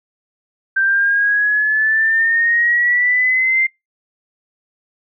sine exponential sweep, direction up, 1563 to 2097 Hz, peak -12 dBFS, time 0.76-3.67 s, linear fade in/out 10 ms, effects noise-tail reverb RT60 0.2 s tail -24 dB re dry

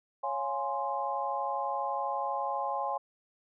sine chord, Db major seventh, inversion none, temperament equal, 554.4 / 698.5 / 830.6 / 1046.5 Hz, Db5 / F5 / Ab5 / C6, 0 / 0 / 0 / 0 cents, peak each -37 / -38 / -33 / -35 dBFS, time 0.23-2.98 s, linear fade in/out 10 ms, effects none

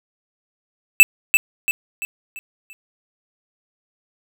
square tone with echo, 2637 Hz, E7, in tune, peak -4 dBFS, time 1-1.03 s, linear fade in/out 0 ms, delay 340 ms, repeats 5, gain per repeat -7 dB, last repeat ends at 2.73 s, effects none

